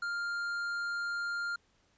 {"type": "tone with tanh clipping", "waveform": "sine", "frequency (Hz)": 1400, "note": "F6", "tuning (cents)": 4, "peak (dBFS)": -34, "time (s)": [0.02, 1.56], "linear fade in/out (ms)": 5, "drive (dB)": 9, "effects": ["pink hiss -70 dBFS RMS until 1.97 s", "resampled to 16000 Hz"]}